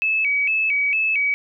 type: tone with vibrato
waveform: sine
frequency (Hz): 2433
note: D#7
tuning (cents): -39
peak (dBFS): -17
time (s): 0.02-1.34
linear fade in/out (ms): 0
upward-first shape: square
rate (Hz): 2.2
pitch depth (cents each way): 120
effects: none